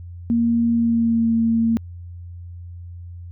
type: tone with pitch glide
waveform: sine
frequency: 233.1 to 228 Hz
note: A#3 to A#3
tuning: 0 to -38 cents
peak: -15 dBFS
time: 0.3-1.77 s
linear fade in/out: 0 ms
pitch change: -38 cents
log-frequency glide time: 0.71-1.33 s
effects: added 87 Hz sine -33 dBFS peak until 3.31 s